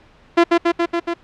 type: tone with echo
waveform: sawtooth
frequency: 340.7 Hz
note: F4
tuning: 43 cents flat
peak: -5 dBFS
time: 0.37-0.44 s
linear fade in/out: 10 ms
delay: 140 ms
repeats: 5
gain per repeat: -2 dB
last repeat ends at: 1.14 s
effects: pink hiss -50 dBFS RMS until 1.23 s + low-pass 3000 Hz 12 dB/octave